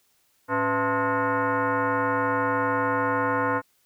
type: tone with frequency modulation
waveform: sine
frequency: 277.2 Hz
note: C#4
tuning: in tune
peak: -21 dBFS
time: 0.48-3.62 s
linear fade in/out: 50 ms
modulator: 388 Hz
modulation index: 3.4
effects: white hiss -66 dBFS RMS until 3.85 s